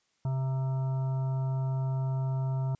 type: harmonic tone with a mistuned harmonic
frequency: 132.6 Hz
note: C3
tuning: 23 cents sharp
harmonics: 1 / 3 / 5 / 7 / 9 / 10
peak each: -27 / -49 / -44 / -45 / -58 / -55 dBFS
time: 0.25-2.75 s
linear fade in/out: 2 ms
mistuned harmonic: 3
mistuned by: -27 cents
effects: white hiss -73 dBFS RMS until 2.79 s + resampled to 16000 Hz